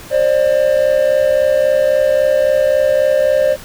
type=tone pair together; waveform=triangle; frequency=534 / 597.7 Hz; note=C5 / D5; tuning=+35 / +30 cents; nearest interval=major second; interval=195 cents; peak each=-11 dBFS; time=0.1-3.57 s; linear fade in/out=50 ms; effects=pink hiss -35 dBFS RMS until 3.64 s